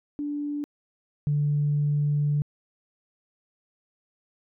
sine tone pair in turn, 291.7 / 146.53 Hz, D4 / D3, -12 / -4 cents, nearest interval octave, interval 1192 cents, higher first, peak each -27 / -20 dBFS, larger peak second, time 0.19-0.64 / 1.27-2.42 s, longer second, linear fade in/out 0 ms, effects tanh soft clip ceiling -16 dBFS

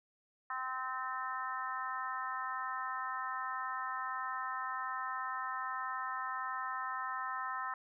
harmonic tone, 258.7 Hz, C4, 19 cents flat, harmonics 3 / 4 / 5 / 6 / 7, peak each -46 / -40 / -40 / -50 / -44 dBFS, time 0.5-7.74 s, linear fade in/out 2 ms, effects none

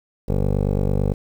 15% pulse tone with low-pass filter, 49 Hz, G1, in tune, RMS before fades -20 dBFS, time 0.28-1.14 s, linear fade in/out 10 ms, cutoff 490 Hz, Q 1.6, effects 8-bit

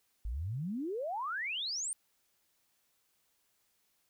sine exponential sweep, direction up, 49 to 9320 Hz, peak -34 dBFS, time 0.25-1.93 s, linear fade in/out 0 ms, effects white hiss -75 dBFS RMS until 4.09 s

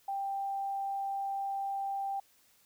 sine tone, 788 Hz, G5, 9 cents sharp, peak -32 dBFS, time 0.08-2.2 s, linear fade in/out 5 ms, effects white hiss -66 dBFS RMS until 2.65 s

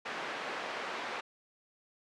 white band-pass noise, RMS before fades -39 dBFS, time 0.05-1.21 s, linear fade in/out 10 ms, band 320 to 1900 Hz, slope 12 dB/octave, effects low-pass 7000 Hz 12 dB/octave

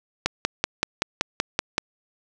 click train, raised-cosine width 0.2 ms, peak -3 dBFS, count 9, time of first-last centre 0.26-1.781 s, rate 5.26 Hz, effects none

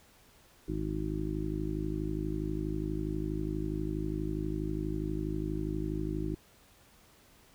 harmonic tone, 52.3 Hz, G#1, 13 cents sharp, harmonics 1 / 2 / 3 / 4 / 5 / 6 / 7, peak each -37 / -42 / -38 / -44 / -44 / -36 / -40 dBFS, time 0.68-6.35 s, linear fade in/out 5 ms, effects pink hiss -61 dBFS RMS until 7.54 s

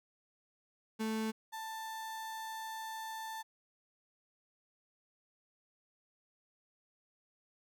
35% pulse tone pair in turn, 220 / 886.4 Hz, A3 / A5, 0 / +13 cents, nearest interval 2 octaves, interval 2413 cents, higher second, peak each -32 / -39 dBFS, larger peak first, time 0.99-1.32 / 1.52-3.43 s, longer second, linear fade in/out 20 ms, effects none

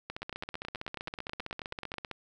two click trains, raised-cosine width 0.3 ms, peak -22 / -21 dBFS, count 17 / 32, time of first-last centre 0.22-1.94 / 0.1-2.113 s, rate 9.3 / 15.4 Hz, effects none

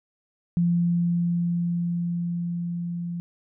sine tone with level ramp, 172.5 Hz, F3, 21 cents flat, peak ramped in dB -18 to -28 dBFS, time 0.57-3.2 s, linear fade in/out 0 ms, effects none

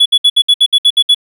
triangle tone bursts, 3400 Hz, G#7, 40 cents sharp, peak -3 dBFS, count 10, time 0-1.147 s, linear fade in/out 10 ms, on 58 ms, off 63 ms, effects none

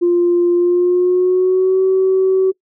sine tone with pitch glide, 349.2 to 378.6 Hz, F4 to F#4, 0 to +40 cents, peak -9 dBFS, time 0.01-2.52 s, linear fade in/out 20 ms, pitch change +140 cents, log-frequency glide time 0.54-1.82 s, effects noise-tail reverb RT60 0.1 s tail -22 dB re dry + tanh soft clip ceiling -6 dBFS

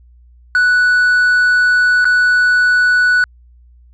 triangle tone with dropouts, 1480 Hz, F#6, in tune, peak -7 dBFS, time 0.55-3.24 s, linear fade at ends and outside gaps 1 ms, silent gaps 2.045-2.053 s, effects added 60 Hz sine -42 dBFS peak until 3.93 s + resampled to 16000 Hz

